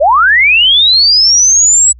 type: linear sweep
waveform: sine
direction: up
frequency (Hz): 523.3 to 7902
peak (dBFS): -4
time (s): 0-1.93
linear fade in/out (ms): 20
effects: added 60 Hz sine -33 dBFS peak until 1.99 s